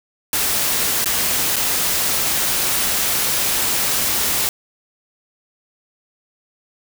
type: noise with dropouts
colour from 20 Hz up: white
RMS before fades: -19 dBFS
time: 0.33-4.49 s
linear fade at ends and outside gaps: 1 ms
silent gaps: 1.044-1.058 / 1.559-1.565 s
effects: none